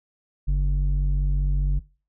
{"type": "tone with low-pass filter", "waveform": "square", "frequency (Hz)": 47.64, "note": "G1", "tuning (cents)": -49, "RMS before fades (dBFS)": -21, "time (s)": [0.47, 1.8], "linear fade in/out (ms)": 20, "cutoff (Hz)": 110, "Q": 3, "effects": ["noise-tail reverb RT60 0.4 s tail -23 dB re dry"]}